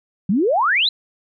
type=exponential sweep; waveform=sine; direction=up; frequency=174.61 to 4186 Hz; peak=-14 dBFS; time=0.29-0.89 s; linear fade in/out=5 ms; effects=none